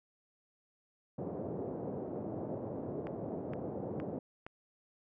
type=band-pass noise; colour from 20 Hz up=white; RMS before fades=-40 dBFS; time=1.18-4.19 s; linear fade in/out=5 ms; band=100 to 570 Hz; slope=24 dB/octave
type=click train; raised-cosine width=0.5 ms; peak=-29 dBFS; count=4; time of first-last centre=3.07-4.465 s; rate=2.15 Hz
effects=none